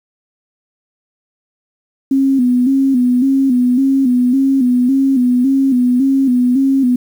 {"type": "tone with vibrato", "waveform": "sine", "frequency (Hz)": 258.8, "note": "C4", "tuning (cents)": -19, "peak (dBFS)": -9, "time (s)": [2.11, 6.96], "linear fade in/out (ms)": 5, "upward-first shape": "square", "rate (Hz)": 1.8, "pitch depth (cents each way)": 76, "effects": ["7-bit"]}